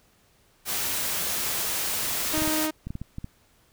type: noise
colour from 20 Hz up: white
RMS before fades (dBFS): -28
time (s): 0.65-2.69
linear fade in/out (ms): 50
type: tone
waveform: sawtooth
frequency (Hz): 311.1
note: D#4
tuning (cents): 0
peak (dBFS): -22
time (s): 2.33-2.71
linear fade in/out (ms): 10
type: clicks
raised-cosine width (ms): 5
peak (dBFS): -21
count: 9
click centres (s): 2.378 / 2.421 / 2.477 / 2.87 / 2.905 / 2.954 / 3.016 / 3.184 / 3.244
effects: pink hiss -62 dBFS RMS until 3.72 s